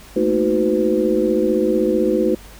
sine tone cluster, 219.1 / 234.7 / 315.6 / 369.3 / 505 Hz, A3 / A#3 / D#4 / F#4 / B4, -7 / +12 / +25 / -3 / +39 cents, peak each -22 / -27 / -20 / -19 / -20 dBFS, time 0.16-2.35 s, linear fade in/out 5 ms, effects added 50 Hz sine -42 dBFS peak until 2.59 s + pink hiss -43 dBFS RMS until 2.59 s

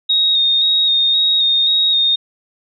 sine tone with vibrato, 3729 Hz, A#7, in tune, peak -11 dBFS, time 0.09-2.16 s, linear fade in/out 10 ms, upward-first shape square, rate 1.9 Hz, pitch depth 21 cents each way, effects none

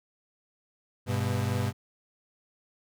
35% pulse tone pair together, 100 / 123.94 Hz, G2 / B2, +35 / +7 cents, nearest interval major third, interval 372 cents, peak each -27 / -28 dBFS, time 1.06-1.73 s, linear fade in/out 50 ms, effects none

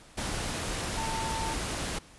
sine tone in noise, 895 Hz, A5, 29 cents sharp, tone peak -33 dBFS, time 0.97-1.54 s, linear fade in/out 10 ms, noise pink, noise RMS -33 dBFS, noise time 0.17-1.99 s, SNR -3 dB, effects pink hiss -54 dBFS RMS until 2.18 s + resampled to 24000 Hz

